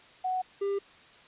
sine / triangle tone pair in turn, 742 / 398.3 Hz, F#5 / G4, +5 / +28 cents, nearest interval major seventh, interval 1077 cents, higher first, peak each -27 / -25 dBFS, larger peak second, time 0.24-0.42 / 0.61-0.79 s, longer neither, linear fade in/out 10 ms, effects white hiss -55 dBFS RMS until 1.27 s + resampled to 8000 Hz

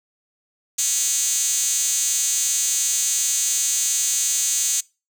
5% pulse tone with high-pass filter, 277.2 Hz, C#4, in tune, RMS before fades -21 dBFS, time 0.78-4.81 s, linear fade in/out 10 ms, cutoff 6100 Hz, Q 8.6, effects noise-tail reverb RT60 0.3 s tail -25 dB re dry

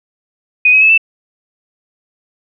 sine tone with pitch steps, 2489 / 2543 / 2598 / 2654 Hz, D#7 / D#7 / E7 / E7, 0 / +37 / -26 / +11 cents, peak -5 dBFS, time 0.65-0.978 s, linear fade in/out 5 ms, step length 82 ms, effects none

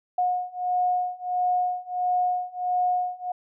sine beating tone pair, 723 / 724.5 Hz, F#5 / F#5, -40 / -37 cents, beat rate 1.5 Hz, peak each -26 / -25 dBFS, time 0.18-3.32 s, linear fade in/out 5 ms, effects none

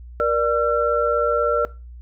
sine tone cluster, 473.5 / 590 / 1354 Hz, A#4 / D5 / E6, +27 / +8 / +46 cents, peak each -21 dBFS, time 0.2-1.65 s, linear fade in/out 0 ms, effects noise-tail reverb RT60 0.3 s tail -20 dB re dry + added 60 Hz sine -36 dBFS peak until 2.01 s

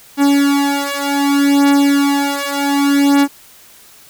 45% pulse beating tone pair, 281.6 / 282.26 Hz, C#4 / C#4, +27 / +31 cents, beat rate 0.66 Hz, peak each -14 dBFS, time 0.17-3.28 s, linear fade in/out 50 ms, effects white hiss -43 dBFS RMS until 4.09 s

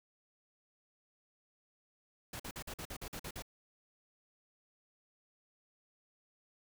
pink noise bursts, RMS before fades -44 dBFS, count 10, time 2.33-3.423 s, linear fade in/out 5 ms, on 67 ms, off 47 ms, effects none

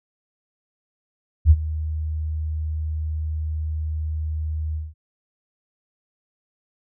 sine tone with ADSR envelope, 77.78 Hz, D#2, in tune, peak -6 dBFS, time 1.45-4.94 s, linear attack 55 ms, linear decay 47 ms, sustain -17 dB, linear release 190 ms, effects none

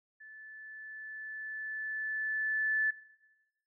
sine tone with level ramp, 1744 Hz, A6, 16 cents flat, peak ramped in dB -49 to -26 dBFS, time 0.2-2.91 s, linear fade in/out 10 ms, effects noise-tail reverb RT60 1.0 s tail -17 dB re dry

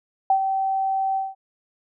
sine tone with ADSR envelope, 772 Hz, G5, 27 cents flat, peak -13 dBFS, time 0.3-1.35 s, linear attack 3 ms, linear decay 84 ms, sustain -7 dB, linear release 190 ms, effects none

